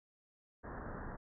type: low-pass noise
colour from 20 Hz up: pink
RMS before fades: -45 dBFS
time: 0.63-1.17 s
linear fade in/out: 20 ms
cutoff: 1800 Hz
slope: 96 dB/octave
effects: none